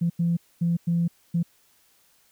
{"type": "tone bursts at uneven times", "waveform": "sine", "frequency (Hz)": 170, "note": "F3", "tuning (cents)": -46, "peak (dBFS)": -19, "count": 5, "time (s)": [[0.01, 0.1], [0.19, 0.37], [0.61, 0.77], [0.87, 1.08], [1.34, 1.43]], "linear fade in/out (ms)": 10, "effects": ["tanh soft clip ceiling -15 dBFS", "white hiss -62 dBFS RMS until 2.31 s"]}